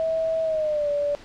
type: tone with pitch glide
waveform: sine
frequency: 647 to 579.8 Hz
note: E5 to D5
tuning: -32 to -22 cents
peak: -21 dBFS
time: 0-1.15 s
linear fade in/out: 0 ms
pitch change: -190 cents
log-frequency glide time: 0.43-0.9 s
effects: pink hiss -46 dBFS RMS until 1.24 s + low-pass 5000 Hz 12 dB/octave